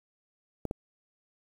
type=clicks; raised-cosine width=2 ms; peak=-19 dBFS; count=2; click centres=0.653 / 0.711 s; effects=8-bit